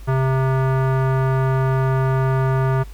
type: tone with low-pass filter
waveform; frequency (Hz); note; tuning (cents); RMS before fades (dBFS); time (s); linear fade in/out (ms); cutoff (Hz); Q
square; 132.2; C3; +18; -18; 0.07-2.84; 20; 1300; 1.7
effects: added 50 Hz sine -33 dBFS peak until 2.93 s + pink hiss -49 dBFS RMS until 2.93 s